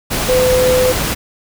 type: tone in noise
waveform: sine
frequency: 507 Hz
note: B4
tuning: 45 cents sharp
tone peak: -10 dBFS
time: 0.28-0.93 s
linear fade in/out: 20 ms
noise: pink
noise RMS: -18 dBFS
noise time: 0.1-1.15 s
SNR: +5 dB
effects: none